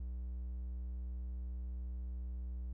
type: tone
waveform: triangle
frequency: 61.4 Hz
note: B1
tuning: 9 cents flat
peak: -37 dBFS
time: 0-2.73 s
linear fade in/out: 5 ms
effects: none